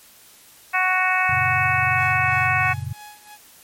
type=harmonic tone; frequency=370.3 Hz; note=F#4; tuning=1 cent sharp; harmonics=2 / 3 / 4 / 5 / 6 / 7; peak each=-24 / -24 / -24 / -24 / -24 / -24 dBFS; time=0.73-2.74 s; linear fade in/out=20 ms
type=chord; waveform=sine; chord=F# major; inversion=none; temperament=equal; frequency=92.5 / 116.54 / 138.59 Hz; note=F#2 / A#2 / C#3; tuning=0 / 0 / 0 cents; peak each=-30 dBFS; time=1.29-2.93 s; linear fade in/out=5 ms
type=tone with tremolo; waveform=sawtooth; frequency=839 Hz; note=G#5; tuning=17 cents sharp; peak=-34 dBFS; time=1.96-3.38 s; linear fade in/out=50 ms; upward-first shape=sine; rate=3 Hz; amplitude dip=85%
effects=white hiss -49 dBFS RMS until 3.63 s + MP3 64 kbps